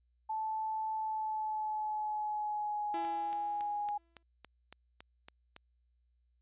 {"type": "tone with pitch glide", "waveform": "sine", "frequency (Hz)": [874, 827.3], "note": ["A5", "G#5"], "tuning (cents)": [-12, -7], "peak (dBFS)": -33, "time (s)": [0.29, 3.98], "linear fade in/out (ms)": 10, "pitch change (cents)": -95, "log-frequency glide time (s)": [0.95, 3.27]}
{"type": "tone with exponential decay", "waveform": "sawtooth", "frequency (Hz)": 335.4, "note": "E4", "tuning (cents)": 30, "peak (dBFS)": -35, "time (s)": [2.94, 4.23], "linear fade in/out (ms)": 2, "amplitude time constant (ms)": 280}
{"type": "click train", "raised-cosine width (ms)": 0.2, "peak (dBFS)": -31, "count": 10, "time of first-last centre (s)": [3.05, 5.564], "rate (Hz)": 3.58}
{"effects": ["added 60 Hz sine -70 dBFS peak until 6.41 s", "resampled to 8000 Hz"]}